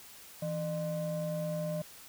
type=ring-modulated tone; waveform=triangle; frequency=220.1 Hz; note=A3; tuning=1 cent sharp; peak=-27 dBFS; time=0.42-1.82 s; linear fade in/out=5 ms; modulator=385 Hz; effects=white hiss -52 dBFS RMS until 2.08 s